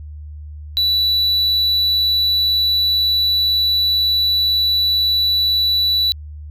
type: tone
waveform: triangle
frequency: 3951 Hz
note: B7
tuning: in tune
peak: -12 dBFS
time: 0.77-6.12 s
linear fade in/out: 0 ms
effects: added 75 Hz sine -30 dBFS peak until 6.5 s